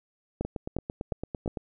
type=two click trains; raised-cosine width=2 ms; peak=-16 / -19 dBFS; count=4 / 11; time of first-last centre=0.41-1.478 / 0.45-1.572 s; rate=2.81 / 8.91 Hz; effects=none